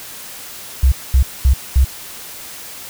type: tone bursts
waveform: sine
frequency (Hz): 65.41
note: C2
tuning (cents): 0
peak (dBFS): -7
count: 4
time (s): 0.83-1.846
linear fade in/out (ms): 5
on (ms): 89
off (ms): 220
effects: white hiss -33 dBFS RMS until 2.89 s